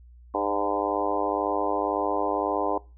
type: harmonic tone with a mistuned harmonic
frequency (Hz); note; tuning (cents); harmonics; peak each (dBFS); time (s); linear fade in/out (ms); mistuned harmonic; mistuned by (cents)
101.9; G#2; -32; 3 / 4 / 5 / 6 / 7 / 8 / 9 / 10; -32 / -32 / -32 / -32 / -32 / -32 / -32 / -32; 0.34-2.78; 5; 6; -23
effects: noise-tail reverb RT60 0.3 s tail -22 dB re dry + added 60 Hz sine -47 dBFS peak until 2.97 s